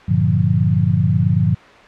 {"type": "chord", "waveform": "sine", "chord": "G minor seventh", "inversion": "none", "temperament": "equal", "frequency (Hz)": [98, 116.54, 146.83, 174.61], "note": ["G2", "Bb2", "D3", "F3"], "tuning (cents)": [0, 0, 0, 0], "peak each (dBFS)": -18, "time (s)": [0.08, 1.55], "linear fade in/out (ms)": 10, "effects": ["white hiss -41 dBFS RMS until 1.87 s", "low-pass 2000 Hz 12 dB/octave"]}